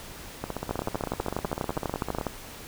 two click trains, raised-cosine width 1 ms, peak -13 / -16 dBFS, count 20 / 29, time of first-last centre 0.71-2.267 / 0.44-2.212 s, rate 12.2 / 15.8 Hz, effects pink hiss -43 dBFS RMS until 2.67 s

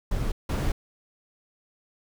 brown noise bursts at uneven times, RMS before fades -26 dBFS, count 2, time 0.11-0.32 / 0.49-0.72 s, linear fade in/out 5 ms, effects none

